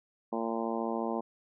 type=harmonic tone; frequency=114.2 Hz; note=A#2; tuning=35 cents flat; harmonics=2 / 3 / 4 / 5 / 6 / 7 / 8 / 9; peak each=-35 / -37 / -38 / -39 / -40 / -40 / -41 / -42 dBFS; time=0.32-1.21 s; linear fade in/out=10 ms; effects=none